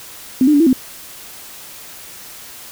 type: tone with pitch steps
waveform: sine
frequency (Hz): 258.8 / 301.3 / 287 / 329.9 / 258.2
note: C4 / D4 / D4 / E4 / C4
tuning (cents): -19 / +44 / -40 / +1 / -23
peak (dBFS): -8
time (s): 0.41-0.73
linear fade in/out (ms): 2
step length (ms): 64
effects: white hiss -36 dBFS RMS until 2.71 s